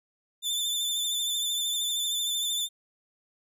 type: tone with vibrato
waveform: sawtooth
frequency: 3536 Hz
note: A7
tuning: 8 cents sharp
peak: -24 dBFS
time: 0.42-2.69 s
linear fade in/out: 50 ms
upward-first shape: sine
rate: 13 Hz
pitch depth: 36 cents each way
effects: none